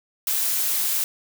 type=noise with amplitude modulation; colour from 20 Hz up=blue; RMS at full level=-22 dBFS; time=0.27-1.04 s; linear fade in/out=2 ms; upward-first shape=sine; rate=228 Hz; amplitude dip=25%; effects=none